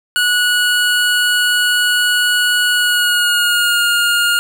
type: tone with pitch glide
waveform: 25% pulse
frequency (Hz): 1463 to 1418.1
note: F#6 to F6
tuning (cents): -20 to +26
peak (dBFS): -8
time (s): 0.16-4.39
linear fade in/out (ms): 0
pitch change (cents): -54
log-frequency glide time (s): 2.71-3.84
effects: none